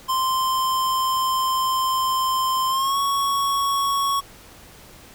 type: tone with pitch glide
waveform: square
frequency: 1043 to 1111.4 Hz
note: C6 to C#6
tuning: -6 to +4 cents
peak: -20 dBFS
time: 0.08-4.21 s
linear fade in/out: 20 ms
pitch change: +110 cents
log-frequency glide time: 2.68-2.98 s
effects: pink hiss -46 dBFS RMS until 5.14 s